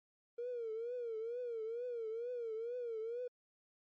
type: tone with vibrato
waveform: triangle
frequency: 466.6 Hz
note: A#4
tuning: 2 cents sharp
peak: -35 dBFS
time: 0.38-3.28 s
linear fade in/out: 10 ms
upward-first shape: triangle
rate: 2.2 Hz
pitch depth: 130 cents each way
effects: tanh soft clip ceiling -36 dBFS + MP3 32 kbps